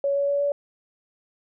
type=tone with pitch steps; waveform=sine; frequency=560 / 563.9 / 567.8 / 571.8 Hz; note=C#5 / C#5 / C#5 / D5; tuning=+18 / +30 / +41 / -46 cents; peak=-20 dBFS; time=0.04-0.52 s; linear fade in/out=2 ms; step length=120 ms; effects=none